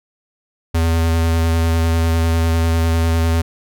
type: tone with vibrato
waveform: square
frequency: 82.4 Hz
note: E2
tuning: in tune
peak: -14 dBFS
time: 0.74-3.42 s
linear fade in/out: 10 ms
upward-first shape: square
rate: 10 Hz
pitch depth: 12 cents each way
effects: none